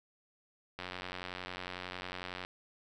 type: click train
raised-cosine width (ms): 0.3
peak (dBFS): -24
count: 152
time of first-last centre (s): 0.79-2.449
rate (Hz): 91
effects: none